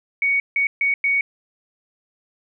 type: tone bursts at uneven times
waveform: sine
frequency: 2235 Hz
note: C#7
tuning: 14 cents sharp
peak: -16 dBFS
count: 4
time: 0.22-0.4 / 0.56-0.67 / 0.81-0.94 / 1.04-1.21 s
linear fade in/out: 2 ms
effects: none